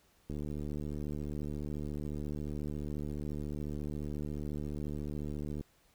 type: click train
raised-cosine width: 3 ms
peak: -27 dBFS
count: 395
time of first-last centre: 0.3-5.61 s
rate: 74.2 Hz
effects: pink hiss -68 dBFS RMS until 5.94 s